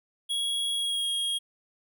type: tone with pitch glide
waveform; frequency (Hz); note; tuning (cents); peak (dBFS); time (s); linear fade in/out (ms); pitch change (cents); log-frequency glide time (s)
square; 3322 to 3269; G#7 to G#7; 0 to -28; -27; 0.29-1.39; 20; -28; 0.74-1.07
effects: none